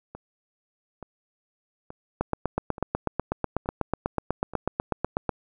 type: two click trains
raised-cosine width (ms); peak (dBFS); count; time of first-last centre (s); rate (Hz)
1; -10 / -24; 26 / 6; 2.21-5.293 / 0.15-4.536; 8.11 / 1.14
effects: none